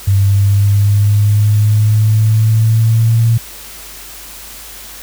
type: exponential sweep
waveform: sine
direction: up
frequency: 98 to 115.3 Hz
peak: -7 dBFS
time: 0.07-3.38 s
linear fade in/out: 10 ms
effects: added 50 Hz sine -40 dBFS peak until 5.02 s + white hiss -32 dBFS RMS until 5.02 s